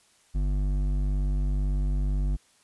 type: tone with hard clipping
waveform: sine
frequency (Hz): 49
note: G1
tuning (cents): 0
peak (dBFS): -25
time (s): 0.34-2.37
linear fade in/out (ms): 20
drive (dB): 10
effects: white hiss -62 dBFS RMS until 2.63 s + resampled to 24000 Hz